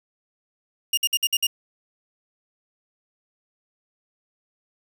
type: tone bursts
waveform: sawtooth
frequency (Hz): 2836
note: F7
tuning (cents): +26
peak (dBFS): -15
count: 6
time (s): 0.93-1.469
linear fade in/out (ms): 5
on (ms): 44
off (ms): 55
effects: 9-bit